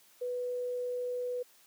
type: tone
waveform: sine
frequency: 493.9 Hz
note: B4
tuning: in tune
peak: -32 dBFS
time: 0.21-1.43 s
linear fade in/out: 10 ms
effects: white hiss -62 dBFS RMS until 1.66 s + high-pass 200 Hz 12 dB/octave